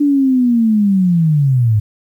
sine linear sweep, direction down, 293.7 to 102.3 Hz, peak -9 dBFS, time 0-1.8 s, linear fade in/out 10 ms, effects 8-bit

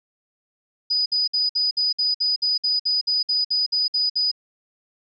sine tone bursts, 4963 Hz, D#8, 5 cents flat, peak -18 dBFS, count 16, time 0.9-4.315 s, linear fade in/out 10 ms, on 160 ms, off 57 ms, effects none

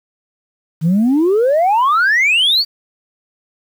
sine exponential sweep, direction up, 152.2 to 4701 Hz, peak -8 dBFS, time 0.81-2.65 s, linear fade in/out 50 ms, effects tanh soft clip ceiling -8 dBFS + 7-bit

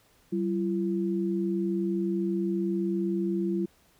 sine tone pair together, 191.8 / 339.9 Hz, G3 / F4, -37 / -47 cents, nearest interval minor seventh, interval 990 cents, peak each -28 dBFS, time 0.32-3.66 s, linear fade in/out 10 ms, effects pink hiss -63 dBFS RMS until 3.99 s

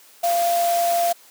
sine tone in noise, 690 Hz, F5, 21 cents flat, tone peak -17 dBFS, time 0.23-1.13 s, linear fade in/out 10 ms, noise white, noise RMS -29 dBFS, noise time 0.23-1.13 s, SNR +9 dB, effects white hiss -50 dBFS RMS until 1.3 s + high-pass 300 Hz 12 dB/octave

